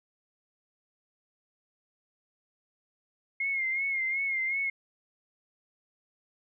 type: tone with vibrato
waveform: sine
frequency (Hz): 2141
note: C7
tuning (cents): +39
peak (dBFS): -27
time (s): 3.4-4.7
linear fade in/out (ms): 5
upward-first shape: sine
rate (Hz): 2.7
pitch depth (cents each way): 56
effects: none